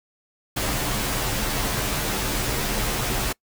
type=noise with comb filter; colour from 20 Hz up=pink; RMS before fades=-25 dBFS; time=0.56-3.33 s; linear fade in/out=10 ms; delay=12 ms; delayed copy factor=-0.9; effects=noise-tail reverb RT60 0.1 s tail -24 dB re dry